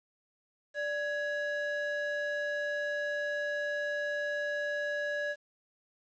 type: ring-modulated tone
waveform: triangle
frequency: 1129 Hz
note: C#6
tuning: 31 cents sharp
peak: -26 dBFS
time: 0.74-5.36 s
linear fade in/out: 50 ms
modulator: 542 Hz
effects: resampled to 16000 Hz + 10-bit